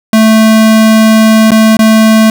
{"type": "tone with dropouts", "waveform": "square", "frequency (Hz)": 220, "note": "A3", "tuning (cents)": 0, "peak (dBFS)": -3, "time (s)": [0.13, 2.3], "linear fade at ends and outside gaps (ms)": 2, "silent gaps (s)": [[1.507, 1.517], [1.769, 1.791]], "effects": []}